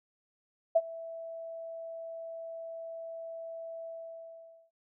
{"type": "tone with ADSR envelope", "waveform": "sine", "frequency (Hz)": 659.3, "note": "E5", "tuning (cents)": 0, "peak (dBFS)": -18, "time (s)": [0.75, 4.71], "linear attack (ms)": 12, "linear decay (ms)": 44, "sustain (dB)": -21, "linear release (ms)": 850, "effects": []}